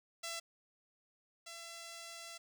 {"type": "tone pair in turn", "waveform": "5% pulse", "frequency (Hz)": [671, 673.6], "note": ["E5", "E5"], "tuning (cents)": [31, 37], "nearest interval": "unison", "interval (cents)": 6, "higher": "second", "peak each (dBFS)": [-29, -36], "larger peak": "first", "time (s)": [[0.23, 0.4], [1.46, 2.38]], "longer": "second", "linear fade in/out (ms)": 10, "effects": []}